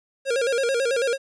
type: tone with vibrato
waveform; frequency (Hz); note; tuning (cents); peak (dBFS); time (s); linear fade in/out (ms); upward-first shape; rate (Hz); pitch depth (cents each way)
square; 505; B4; +39; -21; 0.25-1.18; 50; square; 9.1; 120
effects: resampled to 22050 Hz + 10-bit